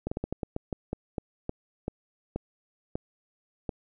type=slowing click train; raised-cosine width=2 ms; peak=-17 dBFS; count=15; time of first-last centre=0.07-3.692 s; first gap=45 ms; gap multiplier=1.24; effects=none